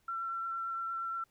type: tone with vibrato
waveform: sine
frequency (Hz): 1352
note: E6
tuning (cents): +43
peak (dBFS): -34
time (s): 0.08-1.24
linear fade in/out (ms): 5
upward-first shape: sine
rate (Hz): 8.6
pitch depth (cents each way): 12
effects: pink hiss -73 dBFS RMS until 1.3 s